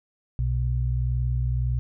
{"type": "tone pair together", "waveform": "sine", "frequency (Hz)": [61.73, 123.47], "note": ["B1", "B2"], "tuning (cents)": [0, 0], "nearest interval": "octave", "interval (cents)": 1200, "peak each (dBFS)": [-24, -25], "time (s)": [0.39, 1.79], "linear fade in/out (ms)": 0, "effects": []}